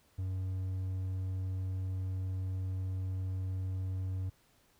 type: tone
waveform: triangle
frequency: 93.7 Hz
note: F#2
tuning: 22 cents sharp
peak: -31 dBFS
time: 0.18-4.3 s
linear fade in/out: 10 ms
effects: pink hiss -68 dBFS RMS until 4.79 s